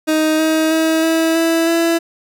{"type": "tone with pitch steps", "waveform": "30% pulse", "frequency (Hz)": [312.3, 316.5, 320.7, 325, 329.3, 333.7], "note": ["D#4", "D#4", "E4", "E4", "E4", "E4"], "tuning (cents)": [7, 30, -48, -24, -2, 21], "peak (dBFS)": -10, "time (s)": [0.07, 1.99], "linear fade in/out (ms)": 20, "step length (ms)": 320, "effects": []}